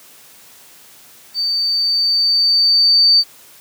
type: tone with level ramp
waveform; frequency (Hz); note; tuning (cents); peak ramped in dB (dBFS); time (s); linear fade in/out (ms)
sine; 4589; D8; -41; -16 to -7; 1.34-3.24; 50
effects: white hiss -44 dBFS RMS until 3.6 s + high-pass 100 Hz 12 dB/octave